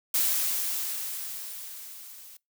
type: noise with level ramp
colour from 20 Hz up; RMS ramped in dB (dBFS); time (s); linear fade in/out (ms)
blue; -24 to -48; 0.14-2.37; 5
effects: noise-tail reverb RT60 0.2 s tail -24 dB re dry